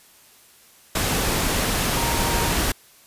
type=tone in noise; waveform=sine; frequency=932.3 Hz; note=A#5; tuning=in tune; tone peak=-28 dBFS; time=1.97-2.52 s; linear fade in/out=5 ms; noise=pink; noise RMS=-22 dBFS; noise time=0.95-2.72 s; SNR=-9 dB; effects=white hiss -52 dBFS RMS until 3.06 s + resampled to 32000 Hz